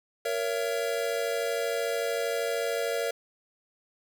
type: chord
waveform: square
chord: A# diminished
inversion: none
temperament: just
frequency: 466.2 / 559.4 / 671.3 Hz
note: A#4 / C#5 / E5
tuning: 0 / +16 / +31 cents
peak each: -31 / -33 / -34 dBFS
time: 0.25-3.11 s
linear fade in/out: 5 ms
effects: none